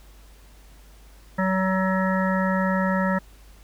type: harmonic tone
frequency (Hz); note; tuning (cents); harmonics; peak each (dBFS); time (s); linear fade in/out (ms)
188.7; F#3; +34; 1 / 3 / 5 / 7 / 9 / 10; -22 / -27 / -29 / -30 / -32 / -32; 1.38-3.19; 10
effects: added 50 Hz sine -47 dBFS peak until 3.63 s + pink hiss -55 dBFS RMS until 3.63 s